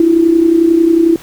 sine tone with amplitude modulation, 332.4 Hz, E4, 15 cents sharp, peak -3 dBFS, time 0-1.16 s, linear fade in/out 2 ms, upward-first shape sine, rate 31.1 Hz, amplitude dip 65%, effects pink hiss -36 dBFS RMS until 1.22 s

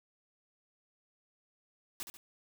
white noise with echo, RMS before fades -40 dBFS, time 2-2.03 s, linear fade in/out 0 ms, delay 70 ms, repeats 2, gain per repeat -7 dB, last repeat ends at 2.17 s, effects none

